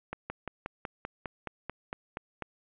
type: slowing click train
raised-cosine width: 0.5 ms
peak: -20 dBFS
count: 12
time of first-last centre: 0.13-2.423 s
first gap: 170 ms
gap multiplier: 1.04
effects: resampled to 8000 Hz + 10-bit